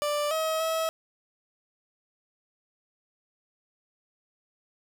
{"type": "tone with pitch steps", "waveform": "30% pulse", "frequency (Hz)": [589, 637, 646], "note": ["D5", "D#5", "E5"], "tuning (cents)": [5, 41, -35], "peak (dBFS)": -23, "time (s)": [0.02, 0.89], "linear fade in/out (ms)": 0, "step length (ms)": 290, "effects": []}